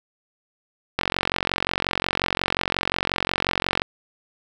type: click train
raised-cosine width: 0.3 ms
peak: -4 dBFS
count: 130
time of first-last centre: 0.99-3.819 s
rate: 45.6 Hz
effects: 7-bit